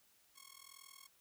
5% pulse tone with amplitude modulation, 1093 Hz, C#6, 25 cents flat, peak -40 dBFS, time 0.35-1.08 s, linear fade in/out 20 ms, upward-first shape sine, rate 41.2 Hz, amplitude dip 95%, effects white hiss -71 dBFS RMS until 1.2 s

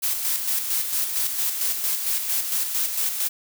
blue noise with tremolo, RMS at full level -23 dBFS, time 0.02-3.29 s, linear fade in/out 20 ms, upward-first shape square, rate 4.4 Hz, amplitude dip 45%, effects none

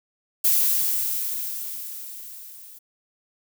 violet noise with level ramp, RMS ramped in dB -18 to -45 dBFS, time 0.44-2.79 s, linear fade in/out 10 ms, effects none

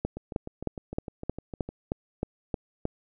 two click trains, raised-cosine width 2 ms, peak -14 / -23 dBFS, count 10 / 11, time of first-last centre 0.05-2.854 / 0.17-1.69 s, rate 3.21 / 6.58 Hz, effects none

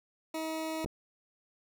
20% pulse tone, 318.6 Hz, D#4, 41 cents sharp, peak -29 dBFS, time 0.34-0.85 s, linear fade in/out 5 ms
clicks, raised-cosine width 2 ms, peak -24 dBFS, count 2, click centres 0.845 / 0.86 s
effects none

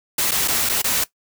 white noise with dropouts, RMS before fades -20 dBFS, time 0.18-1.04 s, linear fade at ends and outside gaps 5 ms, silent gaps 0.311-0.316 / 0.477-0.481 / 0.691-0.695 / 0.819-0.842 s, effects noise-tail reverb RT60 0.1 s tail -17 dB re dry

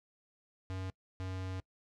square tone pair in turn, 94 / 93.56 Hz, F#2 / F#2, +28 / +20 cents, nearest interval unison, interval 8 cents, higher first, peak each -38 / -38 dBFS, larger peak neither, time 0.7-0.9 / 1.2-1.6 s, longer second, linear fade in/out 0 ms, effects noise-tail reverb RT60 0.1 s tail -24 dB re dry + low-pass 6000 Hz 12 dB/octave

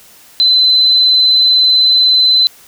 sine tone, 4041 Hz, B7, 39 cents sharp, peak -6 dBFS, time 0.4-2.47 s, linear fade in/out 0 ms, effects white hiss -42 dBFS RMS until 2.67 s

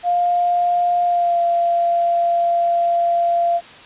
sine tone with pitch glide, 704 to 688.3 Hz, F5 to F5, +14 to -25 cents, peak -14 dBFS, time 0.03-3.61 s, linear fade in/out 50 ms, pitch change -39 cents, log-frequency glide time 1.04-1.4 s, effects white hiss -40 dBFS RMS until 3.85 s + resampled to 8000 Hz

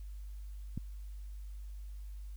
click, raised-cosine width 5 ms, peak -24 dBFS, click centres 0.776 s, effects added 50 Hz sine -42 dBFS peak until 2.36 s + white hiss -68 dBFS RMS until 2.36 s

